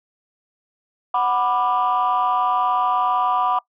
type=chord; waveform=sine; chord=B minor; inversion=second; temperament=just; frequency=740.8 / 987.8 / 1185.3 Hz; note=F#5 / B5 / D6; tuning=+2 / 0 / +16 cents; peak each=-20 dBFS; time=1.14-3.59 s; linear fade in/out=5 ms; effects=noise-tail reverb RT60 0.1 s tail -22 dB re dry + tanh soft clip ceiling -11 dBFS